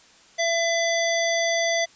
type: harmonic tone with a mistuned harmonic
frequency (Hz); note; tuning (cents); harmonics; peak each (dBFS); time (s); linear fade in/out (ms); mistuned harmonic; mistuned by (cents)
670; E5; +28; 1 / 3 / 5 / 7 / 9; -23 / -25 / -31 / -33 / -30; 0.38-1.86; 20; 5; +48
effects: white hiss -53 dBFS RMS until 1.95 s + resampled to 16000 Hz